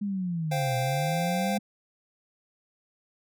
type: linear two-way sweep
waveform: sine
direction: down then up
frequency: 207.7 to 123.5 to 206.7 Hz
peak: -27 dBFS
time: 0.01-1.59 s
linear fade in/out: 10 ms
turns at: 0.77 s
type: chord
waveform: square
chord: C suspended fourth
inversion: none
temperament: equal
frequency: 523.3 / 698.5 / 784 Hz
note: C5 / F5 / G5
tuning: 0 / 0 / 0 cents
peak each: -33 dBFS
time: 0.51-1.58 s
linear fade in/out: 10 ms
effects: none